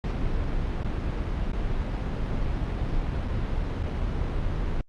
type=noise with dropouts; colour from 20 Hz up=brown; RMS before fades=-27 dBFS; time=0.04-4.81 s; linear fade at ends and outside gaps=1 ms; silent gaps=0.833-0.846 / 1.518-1.532 / 3.278-3.282 / 3.829-3.835 s; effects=low-pass 4000 Hz 12 dB/octave + Opus 48 kbps